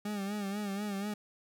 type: tone with vibrato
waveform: 40% pulse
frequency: 202.5 Hz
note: G#3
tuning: 43 cents flat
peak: -33 dBFS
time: 0.05-1.14 s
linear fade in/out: 5 ms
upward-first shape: sine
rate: 4.1 Hz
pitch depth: 70 cents each way
effects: none